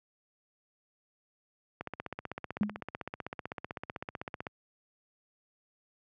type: click train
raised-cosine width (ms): 0.5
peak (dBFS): -22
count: 43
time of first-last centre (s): 1.81-4.468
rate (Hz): 15.8
type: tone with exponential decay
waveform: sine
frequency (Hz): 208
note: G#3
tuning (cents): +3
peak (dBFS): -22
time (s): 2.61-2.8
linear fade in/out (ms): 0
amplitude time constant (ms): 40
effects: high-pass 80 Hz 12 dB/octave